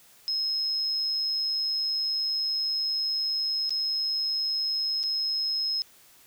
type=tone with dropouts; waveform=sine; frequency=5150 Hz; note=E8; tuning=41 cents flat; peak=-25 dBFS; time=0.28-5.82 s; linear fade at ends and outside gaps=0 ms; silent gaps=3.694-3.706 / 5.031-5.037 s; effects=white hiss -56 dBFS RMS until 6.26 s